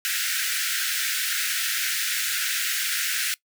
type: high-pass noise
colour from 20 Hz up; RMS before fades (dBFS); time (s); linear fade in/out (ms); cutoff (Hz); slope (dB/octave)
pink; -26; 0.05-3.34; 0; 1400; 96
effects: noise-tail reverb RT60 0.1 s tail -21 dB re dry